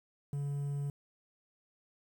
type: tone with quantisation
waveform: triangle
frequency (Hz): 142.2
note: C#3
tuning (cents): +45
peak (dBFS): -31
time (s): 0.33-0.9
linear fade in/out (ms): 2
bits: 10
effects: none